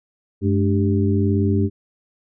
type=harmonic tone with a mistuned harmonic; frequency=98 Hz; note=G2; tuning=in tune; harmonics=1 / 2 / 3 / 4; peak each=-18 / -21 / -23 / -24 dBFS; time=0.41-1.7 s; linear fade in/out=50 ms; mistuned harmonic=2; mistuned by=+140 cents; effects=none